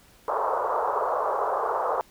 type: band-pass noise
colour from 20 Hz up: white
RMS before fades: -26 dBFS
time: 0.28-2.01 s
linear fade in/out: 0 ms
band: 430 to 1200 Hz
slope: 48 dB/octave
effects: pink hiss -56 dBFS RMS until 2.1 s